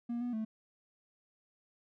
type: tone with pitch steps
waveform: triangle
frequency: 237.2 / 243.9 / 219.4 Hz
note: A#3 / B3 / A3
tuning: +30 / -21 / -5 cents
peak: -31 dBFS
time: 0.09-0.45 s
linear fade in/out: 10 ms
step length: 120 ms
effects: tanh soft clip ceiling -27 dBFS